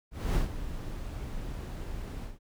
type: noise with ADSR envelope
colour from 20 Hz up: brown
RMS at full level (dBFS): -25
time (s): 0.11-2.39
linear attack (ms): 250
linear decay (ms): 120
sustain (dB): -12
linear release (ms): 160
effects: none